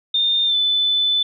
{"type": "tone with pitch glide", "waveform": "sine", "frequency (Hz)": [3626, 3507], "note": ["A#7", "A7"], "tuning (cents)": [-49, -6], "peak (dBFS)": -15, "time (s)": [0.14, 1.23], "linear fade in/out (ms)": 5, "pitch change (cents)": -57, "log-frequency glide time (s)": [0.46, 0.55], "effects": []}